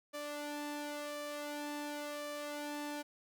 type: tone with flanger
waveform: sawtooth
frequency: 293.7 Hz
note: D4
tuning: in tune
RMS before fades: -42 dBFS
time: 0.13-3.03 s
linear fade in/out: 20 ms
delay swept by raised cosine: 1.7 to 2.28 ms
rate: 0.93 Hz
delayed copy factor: +0.65
effects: none